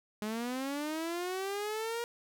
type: linear sweep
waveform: sawtooth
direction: up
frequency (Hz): 207.7 to 475.8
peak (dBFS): -30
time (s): 0.22-2.04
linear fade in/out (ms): 0
effects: none